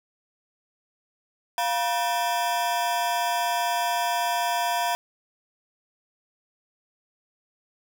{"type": "ring-modulated tone", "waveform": "40% pulse", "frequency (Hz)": 830.6, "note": "G#5", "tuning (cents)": 0, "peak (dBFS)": -19, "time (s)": [1.58, 4.95], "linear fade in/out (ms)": 0, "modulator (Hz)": 132, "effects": []}